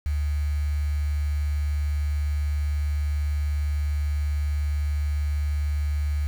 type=tone with quantisation; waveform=sine; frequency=73.42 Hz; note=D2; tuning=in tune; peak=-22 dBFS; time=0.06-6.27 s; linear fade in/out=0 ms; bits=7; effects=none